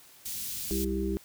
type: band-stop noise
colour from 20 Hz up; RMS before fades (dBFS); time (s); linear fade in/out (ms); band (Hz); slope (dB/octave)
white; -36; 0.25-0.85; 10; 200 to 3700; 12
type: harmonic tone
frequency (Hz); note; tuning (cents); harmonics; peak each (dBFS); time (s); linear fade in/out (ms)
65.41; C2; 0; 1 / 3 / 5 / 6; -33 / -33 / -33 / -33; 0.71-1.17; 0
effects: white hiss -55 dBFS RMS until 1.24 s